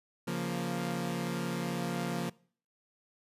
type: chord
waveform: sawtooth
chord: Bb minor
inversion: first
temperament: equal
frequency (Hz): 138.59 / 174.61 / 233.1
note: Db3 / F3 / Bb3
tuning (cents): 0 / 0 / 0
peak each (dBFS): -35 / -31 / -33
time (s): 0.27-2.3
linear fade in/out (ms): 10
effects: noise-tail reverb RT60 0.5 s tail -23 dB re dry + resampled to 32000 Hz